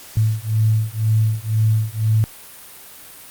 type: beating tone pair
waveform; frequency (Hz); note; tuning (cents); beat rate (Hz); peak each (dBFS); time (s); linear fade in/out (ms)
sine; 108.6 / 110.6; A2 / A2; -22 / +9; 2; -18; 0.17-2.24; 0
effects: white hiss -40 dBFS RMS until 3.3 s + Opus 48 kbps